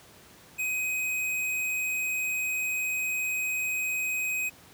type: tone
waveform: square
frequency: 2517 Hz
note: D#7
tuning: 19 cents sharp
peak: -28 dBFS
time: 0.58-4.5 s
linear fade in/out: 20 ms
effects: pink hiss -53 dBFS RMS until 4.73 s + high-pass 80 Hz 12 dB/octave